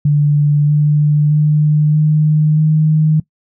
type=tone with pitch steps; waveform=sine; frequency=146.83 / 148.88 / 150.96 / 153.07 / 155.2 Hz; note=D3 / D3 / D3 / D#3 / D#3; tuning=0 / +24 / +48 / -28 / -4 cents; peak=-8 dBFS; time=0.05-3.2 s; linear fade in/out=5 ms; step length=630 ms; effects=noise-tail reverb RT60 0.1 s tail -20 dB re dry